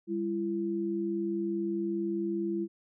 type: tone pair together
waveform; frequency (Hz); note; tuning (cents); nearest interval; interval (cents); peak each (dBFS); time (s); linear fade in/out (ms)
sine; 200 / 337.6; G3 / E4; +35 / +41; major sixth; 906; -34 / -30; 0.07-2.68; 50
effects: none